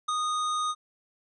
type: tone with ADSR envelope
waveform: square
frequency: 1237 Hz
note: D#6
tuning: 10 cents flat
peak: -24 dBFS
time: 0.08-0.75 s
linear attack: 11 ms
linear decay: 5 ms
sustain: -3 dB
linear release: 48 ms
effects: resampled to 22050 Hz